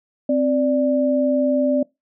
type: tone pair together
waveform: sine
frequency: 261.6 / 587.3 Hz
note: C4 / D5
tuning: 0 / 0 cents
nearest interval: octave + major second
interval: 1400 cents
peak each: -18 dBFS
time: 0.29-1.83 s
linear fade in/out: 5 ms
effects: noise-tail reverb RT60 0.2 s tail -24 dB re dry